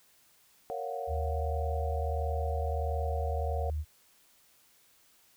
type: chord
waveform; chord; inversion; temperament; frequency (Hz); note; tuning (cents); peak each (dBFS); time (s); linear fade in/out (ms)
sine; Gb major seventh; first; equal with one note detuned; 464.3 / 554.4 / 698.5 / 740; Bb4 / Db5 / F5 / Gb5; -7 / 0 / 0 / 0; -39; 0.7-3.7; 0
type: tone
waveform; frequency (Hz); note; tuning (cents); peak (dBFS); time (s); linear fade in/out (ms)
sine; 75.9; D#2; -42; -30; 1.07-3.85; 50
effects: white hiss -64 dBFS RMS until 5.36 s